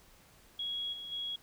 sine tone with level steps, 3322 Hz, G#7, in tune, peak -34 / -41 / -35 dBFS, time 0.59-1.36 s, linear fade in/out 5 ms, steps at 0.92 / 1.11 s, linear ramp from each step 20 ms, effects pink hiss -61 dBFS RMS until 1.42 s

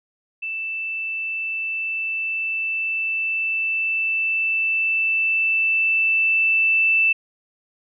sine tone with level ramp, 2651 Hz, E7, 9 cents sharp, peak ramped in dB -25 to -14 dBFS, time 0.42-7.13 s, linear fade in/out 10 ms, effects none

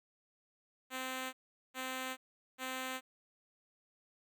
5% pulse tone bursts, 259.1 Hz, C4, 17 cents flat, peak -27 dBFS, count 3, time 0.9-3.01 s, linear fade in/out 50 ms, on 430 ms, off 410 ms, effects none

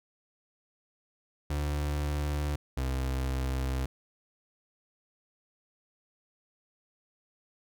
35% pulse tone pair in turn, 73.42 / 65.41 Hz, D2 / C2, 0 / 0 cents, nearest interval major second, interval 200 cents, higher first, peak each -27 dBFS, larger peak neither, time 1.5-2.56 / 2.77-3.86 s, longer second, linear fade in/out 5 ms, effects none

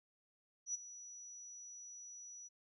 sine tone with ADSR envelope, 5880 Hz, F#8, 12 cents flat, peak -35 dBFS, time 0.66-2.49 s, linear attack 83 ms, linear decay 17 ms, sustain -15 dB, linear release 25 ms, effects none

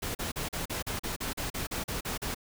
pink noise bursts, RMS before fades -34 dBFS, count 14, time 0.02-2.347 s, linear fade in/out 10 ms, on 130 ms, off 39 ms, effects none

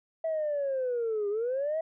sine linear two-way sweep, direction down then up, 655 to 400.4 to 655 Hz, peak -26 dBFS, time 0.24-1.81 s, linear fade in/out 5 ms, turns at 1.29 s, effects tanh soft clip ceiling -24 dBFS

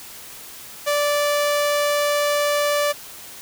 sawtooth tone, 584 Hz, D5, 10 cents flat, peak -14 dBFS, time 0.86-2.93 s, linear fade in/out 20 ms, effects white hiss -39 dBFS RMS until 3.41 s

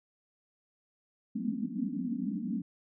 white band-pass noise, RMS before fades -34 dBFS, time 1.35-2.62 s, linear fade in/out 5 ms, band 180 to 280 Hz, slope 96 dB/octave, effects none

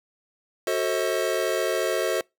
square chord, F# diminished seventh, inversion none, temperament just, 370 / 444 / 532.8 / 639.4 Hz, F#4 / A4 / C5 / Eb5, 0 / +16 / +31 / +47 cents, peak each -29 dBFS, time 0.67-2.21 s, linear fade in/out 2 ms, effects noise-tail reverb RT60 0.2 s tail -25 dB re dry

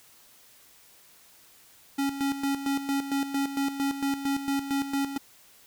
square tone with tremolo, 277 Hz, C#4, 1 cent flat, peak -25 dBFS, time 1.98-5.18 s, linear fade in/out 10 ms, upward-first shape square, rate 4.4 Hz, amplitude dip 65%, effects white hiss -56 dBFS RMS until 5.66 s

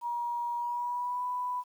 sine tone with pitch glide, 953 to 991.2 Hz, A#5 to B5, +38 to +6 cents, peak -30 dBFS, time 0.01-1.64 s, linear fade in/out 50 ms, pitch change +68 cents, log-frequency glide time 0.57-1.24 s, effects 10-bit

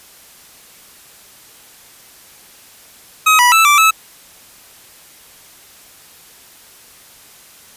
25% pulse tone with pitch steps, 1267 / 977 / 1318 / 1169 / 1302 Hz, D#6 / B5 / E6 / D6 / E6, +31 / -19 / -1 / -8 / -22 cents, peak -4 dBFS, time 3.26-3.91 s, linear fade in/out 10 ms, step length 130 ms, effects white hiss -43 dBFS RMS until 7.76 s + resampled to 32000 Hz

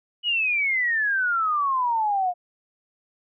sine exponential sweep, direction down, 2960 to 702 Hz, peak -20 dBFS, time 0.23-2.34 s, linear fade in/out 50 ms, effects none

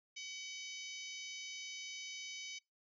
harmonic tone with a mistuned harmonic, 757 Hz, F#5, 39 cents sharp, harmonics 3 / 4 / 5 / 6 / 7 / 8 / 9, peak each -49 / -50 / -55 / -57 / -54 / -52 / -61 dBFS, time 0.16-2.59 s, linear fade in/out 10 ms, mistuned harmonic 7, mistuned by -64 cents, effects noise-tail reverb RT60 0.2 s tail -23 dB re dry

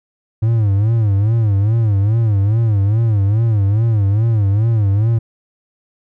triangle tone with vibrato, 106.6 Hz, G#2, 46 cents sharp, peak -9 dBFS, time 0.42-5.19 s, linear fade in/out 10 ms, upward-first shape sine, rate 2.4 Hz, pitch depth 150 cents each way, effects none

